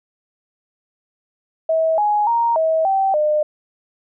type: tone with pitch steps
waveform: sine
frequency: 645 / 835 / 933 / 642 / 775 / 605 Hz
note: E5 / G#5 / A#5 / E5 / G5 / D#5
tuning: -38 / +9 / +1 / -46 / -20 / -49 cents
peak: -14 dBFS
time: 1.69-3.43 s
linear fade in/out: 5 ms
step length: 290 ms
effects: none